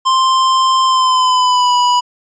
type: tone with pitch glide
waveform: square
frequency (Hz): 1046.5 to 982.1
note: C6 to B5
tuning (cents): 0 to -10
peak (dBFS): -10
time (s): 0.05-2.01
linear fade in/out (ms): 20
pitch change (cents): -110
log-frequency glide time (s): 0.85-1.75
effects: resampled to 16000 Hz